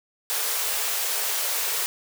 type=high-pass noise; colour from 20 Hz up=white; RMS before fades=-26 dBFS; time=0.3-1.86 s; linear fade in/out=0 ms; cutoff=400 Hz; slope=96 dB/octave; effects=none